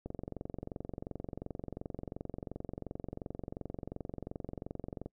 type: click train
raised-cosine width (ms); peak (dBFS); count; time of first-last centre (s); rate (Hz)
2; -26; 115; 0.06-5.06; 22.8
effects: noise-tail reverb RT60 0.1 s tail -26 dB re dry